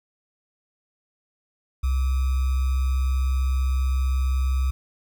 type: tone with sample-and-hold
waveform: sine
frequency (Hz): 65.41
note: C2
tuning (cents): 0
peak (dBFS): -19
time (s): 1.83-4.71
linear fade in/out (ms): 10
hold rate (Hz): 1225
effects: none